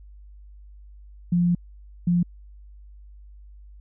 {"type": "tone bursts at uneven times", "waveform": "sine", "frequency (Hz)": 174.61, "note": "F3", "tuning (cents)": 0, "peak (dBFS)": -17, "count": 2, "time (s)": [[1.32, 1.55], [2.07, 2.23]], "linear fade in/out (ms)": 5, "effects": ["added 50 Hz sine -43 dBFS peak until 3.8 s"]}